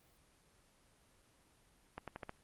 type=accelerating click train; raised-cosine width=0.5 ms; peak=-28 dBFS; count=5; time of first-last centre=1.98-2.294 s; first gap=97 ms; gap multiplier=0.86; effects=pink hiss -69 dBFS RMS until 2.43 s + Opus 24 kbps